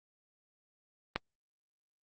click, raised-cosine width 0.3 ms, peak -14 dBFS, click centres 1.16 s, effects Opus 24 kbps

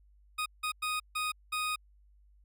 20% pulse tone bursts at uneven times, 1244.5 Hz, D#6, in tune, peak -26 dBFS, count 5, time 0.38-0.46 / 0.63-0.72 / 0.82-1 / 1.15-1.32 / 1.52-1.76 s, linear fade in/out 10 ms, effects added 50 Hz sine -59 dBFS peak until 2.44 s

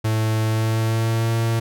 45% pulse tone with pitch glide, 110 to 114.34 Hz, A2 to A#2, 0 to -33 cents, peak -18 dBFS, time 0.04-1.6 s, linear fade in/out 10 ms, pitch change +67 cents, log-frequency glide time 0.44-1.32 s, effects none

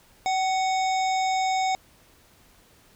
harmonic tone with a mistuned harmonic, 740 Hz, F#5, in tune, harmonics 1 / 3 / 5 / 7 / 9 / 10, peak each -22 / -32 / -36 / -39 / -41 / -42 dBFS, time 0.26-1.75 s, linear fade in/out 0 ms, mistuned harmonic 1, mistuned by +41 cents, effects pink hiss -57 dBFS RMS until 2.95 s

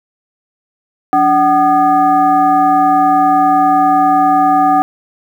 sine tone with frequency modulation, 755 Hz, F#5, 35 cents sharp, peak -7 dBFS, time 1.13-4.82 s, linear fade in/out 0 ms, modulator 465 Hz, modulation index 0.81, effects 7-bit

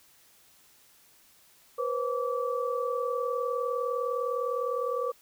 sine tone cluster, 486.2 / 526 / 1156 Hz, B4 / C5 / D6, -27 / +9 / -28 cents, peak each -30 / -33 / -33 dBFS, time 1.78-5.12 s, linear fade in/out 10 ms, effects white hiss -60 dBFS RMS until 5.21 s

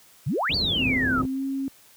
sine exponential two-way sweep, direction up then down, 110 to 4699 to 1234 Hz, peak -22 dBFS, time 0.26-1.22 s, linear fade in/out 10 ms, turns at 0.55 s
pink low-pass noise, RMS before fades -29 dBFS, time 0.49-1.26 s, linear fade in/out 10 ms, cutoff 380 Hz, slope 12 dB/octave
sine tone with pitch glide, 258.1 to 270.9 Hz, C4 to C#4, -23 to -40 cents, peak -25 dBFS, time 0.79-1.68 s, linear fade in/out 0 ms, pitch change +83 cents, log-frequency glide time 1.18-1.43 s
effects white hiss -54 dBFS RMS until 1.96 s + high-pass 60 Hz 12 dB/octave

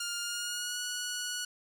10% pulse tone with pitch glide, 1409 to 1464.6 Hz, F6 to F#6, +15 to -18 cents, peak -25 dBFS, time 0-1.45 s, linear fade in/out 5 ms, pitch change +67 cents, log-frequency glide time 0.21-0.82 s, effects none

